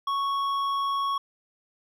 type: tone with hard clipping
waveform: sine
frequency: 1108.7 Hz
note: C#6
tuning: in tune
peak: -26 dBFS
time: 0.07-1.18 s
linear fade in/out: 5 ms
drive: 7 dB
effects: none

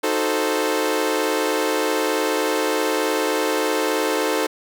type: chord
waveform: sawtooth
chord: D# diminished seventh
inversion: none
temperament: equal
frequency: 311.1 / 370 / 440 / 523.3 Hz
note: D#4 / F#4 / A4 / C5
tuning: 0 / 0 / 0 / 0 cents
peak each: -21 / -24 / -19 / -21 dBFS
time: 0.03-4.47 s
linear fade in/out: 10 ms
effects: none

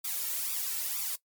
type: noise with flanger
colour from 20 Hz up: blue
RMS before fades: -33 dBFS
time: 0.04-1.16 s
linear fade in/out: 10 ms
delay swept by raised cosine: 0.83 to 2.23 ms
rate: 2.1 Hz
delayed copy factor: +0.75
effects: noise-tail reverb RT60 0.1 s tail -19 dB re dry + MP3 96 kbps

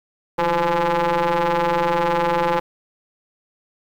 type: ring-modulated tone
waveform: sawtooth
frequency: 168.3 Hz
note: E3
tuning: 36 cents sharp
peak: -10 dBFS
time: 0.38-2.6 s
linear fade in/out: 10 ms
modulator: 684 Hz
effects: low-pass 3000 Hz 12 dB/octave + 8-bit

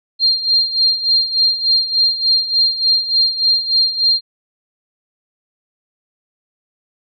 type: tone with tremolo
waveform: sine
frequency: 4194 Hz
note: C8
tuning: 3 cents sharp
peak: -9 dBFS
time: 0.19-4.21 s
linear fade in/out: 50 ms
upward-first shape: sine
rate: 3.4 Hz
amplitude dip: 75%
effects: none

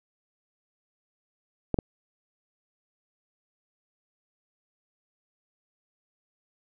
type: clicks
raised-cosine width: 2 ms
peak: -11 dBFS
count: 2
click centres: 1.743 / 1.788 s
effects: none

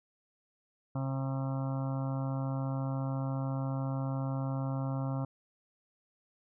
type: harmonic tone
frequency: 134.3 Hz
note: C3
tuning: 46 cents sharp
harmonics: 1 / 2 / 4 / 5 / 6 / 7 / 8 / 9 / 10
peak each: -32 / -38 / -44 / -46 / -48 / -49 / -50 / -51 / -52 dBFS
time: 0.95-5.25 s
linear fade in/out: 5 ms
effects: none

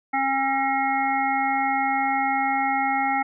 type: harmonic tone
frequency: 270.2 Hz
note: C#4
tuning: 44 cents flat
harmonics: 1 / 3 / 5 / 7 / 8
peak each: -30 / -22 / -30 / -31 / -28 dBFS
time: 0.13-3.23 s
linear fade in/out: 10 ms
effects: none

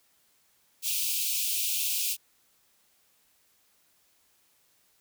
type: high-pass noise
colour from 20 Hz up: white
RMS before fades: -29 dBFS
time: 0.82-2.17 s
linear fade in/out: 50 ms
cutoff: 2400 Hz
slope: 96 dB/octave
effects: white hiss -67 dBFS RMS until 5 s

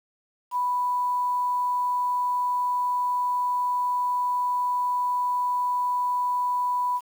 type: tone with quantisation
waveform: sine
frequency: 988 Hz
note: B5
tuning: in tune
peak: -22 dBFS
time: 0.51-7.01 s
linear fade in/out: 50 ms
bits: 8
effects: none

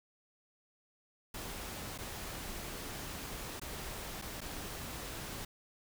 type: noise with dropouts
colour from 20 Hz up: pink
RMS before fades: -43 dBFS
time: 1.34-5.45 s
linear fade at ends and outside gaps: 5 ms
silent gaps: 1.979-1.985 / 3.598-3.615 / 4.216-4.221 / 4.407-4.414 s
effects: none

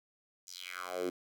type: tone with high-pass filter sweep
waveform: 10% pulse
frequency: 90.7 Hz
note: F#2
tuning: 34 cents flat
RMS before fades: -40 dBFS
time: 0.47-1.1 s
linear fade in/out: 5 ms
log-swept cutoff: 6500 to 290 Hz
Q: 3.6
effects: none

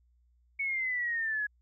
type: exponential sweep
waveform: sine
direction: down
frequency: 2230 to 1671 Hz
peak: -29 dBFS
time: 0.59-1.47 s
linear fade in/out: 10 ms
effects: added 60 Hz sine -64 dBFS peak until 1.61 s

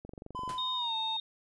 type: click train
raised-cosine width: 2 ms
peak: -31 dBFS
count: 11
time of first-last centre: 0.05-0.477 s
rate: 23.4 Hz
type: tone with pitch glide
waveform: triangle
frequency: 1013 to 887 Hz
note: B5 to A5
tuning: +44 to +14 cents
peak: -33 dBFS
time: 0.35-1.17 s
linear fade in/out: 5 ms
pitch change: -230 cents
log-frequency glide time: 0.75-0.95 s
type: noise with exponential decay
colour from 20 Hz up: pink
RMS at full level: -40 dBFS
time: 0.49-0.68 s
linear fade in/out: 2 ms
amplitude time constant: 40 ms
type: tone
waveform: sine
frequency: 3700 Hz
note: A#7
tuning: 14 cents flat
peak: -32 dBFS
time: 0.58-1.2 s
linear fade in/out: 2 ms
effects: resampled to 24000 Hz

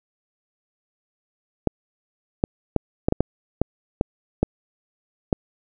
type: clicks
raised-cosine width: 2 ms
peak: -4 dBFS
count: 10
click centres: 1.673 / 2.439 / 2.763 / 3.085 / 3.124 / 3.206 / 3.616 / 4.011 / 4.43 / 5.328 s
effects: none

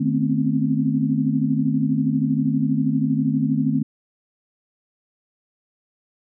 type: tone cluster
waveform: sine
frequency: 152.8 / 219.9 / 253.7 / 266.2 Hz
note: D#3 / A3 / B3 / C4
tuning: -31 / -1 / +47 / +30 cents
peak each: -23 dBFS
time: 0-3.83 s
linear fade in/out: 10 ms
effects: none

